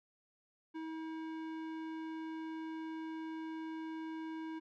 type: tone with low-pass filter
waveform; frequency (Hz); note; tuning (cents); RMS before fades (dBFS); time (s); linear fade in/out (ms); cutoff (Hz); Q
square; 320.2; D#4; +50; -43; 0.74-4.6; 20; 2300; 0.66
effects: none